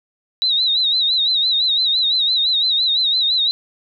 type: tone with vibrato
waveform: sine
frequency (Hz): 3874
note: B7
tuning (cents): -34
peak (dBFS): -14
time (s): 0.42-3.51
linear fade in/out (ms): 0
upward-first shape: sine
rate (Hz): 5.9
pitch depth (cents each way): 93
effects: none